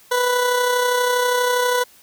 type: tone with amplitude modulation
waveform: 20% pulse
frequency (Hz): 493.9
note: B4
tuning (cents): 0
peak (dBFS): -10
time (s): 0.11-1.84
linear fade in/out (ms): 10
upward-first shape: sine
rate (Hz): 32.4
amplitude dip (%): 35
effects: white hiss -50 dBFS RMS until 2.02 s